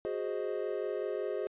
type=chord; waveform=triangle; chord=Ab dominant seventh; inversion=third; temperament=equal; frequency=370 / 415.3 / 523.3 / 622.3 Hz; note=Gb4 / Ab4 / C5 / Eb5; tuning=0 / 0 / 0 / 0 cents; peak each=-36 / -34 / -37 / -38 dBFS; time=0.05-1.47 s; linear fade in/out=0 ms; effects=resampled to 8000 Hz

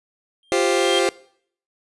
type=tone with exponential growth; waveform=triangle; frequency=3192 Hz; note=G7; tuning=31 cents sharp; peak=-17 dBFS; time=0.43-0.99 s; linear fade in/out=1 ms; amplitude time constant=120 ms
type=chord; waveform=sawtooth; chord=F suspended second; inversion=none; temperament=just; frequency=349.2 / 392.9 / 523.8 Hz; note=F4 / G4 / C5; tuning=0 / +4 / +2 cents; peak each=-17 dBFS; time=0.52-1.09 s; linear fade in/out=0 ms
effects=noise-tail reverb RT60 0.6 s tail -21 dB re dry + resampled to 24000 Hz

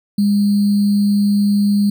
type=tone with sample-and-hold; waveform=sine; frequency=203.5 Hz; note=G#3; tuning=35 cents flat; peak=-11 dBFS; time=0.18-1.9 s; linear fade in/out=5 ms; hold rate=4410 Hz; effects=none

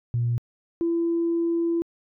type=tone pair in turn; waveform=sine; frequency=119 / 336.6 Hz; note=A#2 / E4; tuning=+36 / +36 cents; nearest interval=octave + tritone; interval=1800 cents; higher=second; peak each=-20 dBFS; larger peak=neither; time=0.14-0.38 / 0.81-1.82 s; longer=second; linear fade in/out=0 ms; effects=tanh soft clip ceiling -16 dBFS

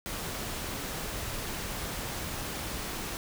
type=noise; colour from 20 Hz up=pink; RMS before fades=-36 dBFS; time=0.06-3.17 s; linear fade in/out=0 ms; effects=none

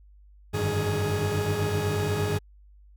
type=tone cluster; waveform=40% pulse; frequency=93.3 / 101.5 / 148.8 / 156 / 417.2 Hz; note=F#2 / G#2 / D3 / D#3 / G#4; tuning=+15 / -39 / +23 / +5 / +8 cents; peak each=-31 / -28 / -35 / -33 / -28 dBFS; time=0.53-2.39 s; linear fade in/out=20 ms; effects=added 50 Hz sine -50 dBFS peak until 2.96 s

